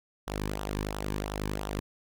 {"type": "tone with flanger", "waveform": "sawtooth", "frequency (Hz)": 51, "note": "G#1", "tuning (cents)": -31, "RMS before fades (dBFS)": -34, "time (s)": [0.27, 1.8], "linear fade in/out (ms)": 10, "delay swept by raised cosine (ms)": [0.43, 1.53], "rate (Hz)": 2.9, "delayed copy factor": -0.65, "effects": []}